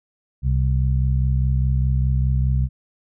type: harmonic tone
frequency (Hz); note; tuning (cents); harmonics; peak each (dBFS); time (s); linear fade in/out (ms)
64.9; C2; -13; 1 / 2 / 3; -18 / -20 / -32; 0.42-2.69; 50
effects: none